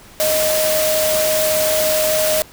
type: tone in noise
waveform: sine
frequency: 622 Hz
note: D#5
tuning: 1 cent flat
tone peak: -16 dBFS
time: 0.2-2.42 s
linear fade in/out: 0 ms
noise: white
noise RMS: -20 dBFS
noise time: 0.2-2.42 s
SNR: +1 dB
effects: pink hiss -43 dBFS RMS until 2.52 s